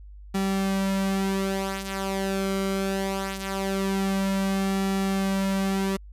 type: tone with flanger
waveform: sawtooth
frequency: 193.9 Hz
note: G3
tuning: 19 cents flat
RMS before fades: -26 dBFS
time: 0.34-5.97 s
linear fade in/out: 10 ms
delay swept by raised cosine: 1.9 to 6.3 ms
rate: 0.22 Hz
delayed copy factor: -0.6
effects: added 50 Hz sine -41 dBFS peak until 6.12 s + resampled to 32000 Hz